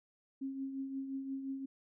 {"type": "tone with tremolo", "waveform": "sine", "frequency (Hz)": 270, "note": "C#4", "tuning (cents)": -45, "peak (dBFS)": -35, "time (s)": [0.41, 1.66], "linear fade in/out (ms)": 10, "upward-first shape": "triangle", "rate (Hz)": 5.7, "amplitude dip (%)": 55, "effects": []}